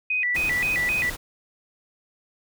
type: tone with vibrato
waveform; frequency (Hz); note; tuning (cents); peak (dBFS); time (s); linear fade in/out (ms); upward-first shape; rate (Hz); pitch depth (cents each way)
sine; 2217; C#7; 0; -21; 0.1-1.1; 5; square; 3.8; 210
type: noise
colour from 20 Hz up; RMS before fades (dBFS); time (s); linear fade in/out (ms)
pink; -34; 0.34-1.17; 20
effects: none